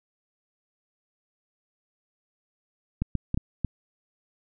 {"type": "clicks", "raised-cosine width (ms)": 5, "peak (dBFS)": -13, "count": 5, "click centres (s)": [3.02, 3.153, 3.344, 3.375, 3.647], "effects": []}